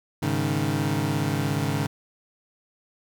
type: chord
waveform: 25% pulse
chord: Ab suspended fourth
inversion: none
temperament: equal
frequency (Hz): 103.83 / 138.59 / 155.56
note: Ab2 / Db3 / Eb3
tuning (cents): 0 / 0 / 0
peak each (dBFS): -25 / -23 / -24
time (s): 0.22-1.87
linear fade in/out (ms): 10
effects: none